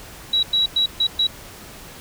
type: tone bursts at uneven times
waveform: sine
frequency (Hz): 3890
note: B7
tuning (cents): -27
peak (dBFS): -15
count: 5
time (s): 0.33-0.43 / 0.53-0.66 / 0.76-0.86 / 1-1.07 / 1.19-1.27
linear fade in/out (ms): 5
effects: pink hiss -40 dBFS RMS until 2 s